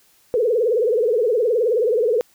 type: tone with vibrato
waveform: sine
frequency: 460.9 Hz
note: A#4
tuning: 20 cents flat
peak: -15 dBFS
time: 0.34-2.21 s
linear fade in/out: 0 ms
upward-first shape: triangle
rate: 19 Hz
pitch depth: 210 cents each way
effects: white hiss -57 dBFS RMS until 2.34 s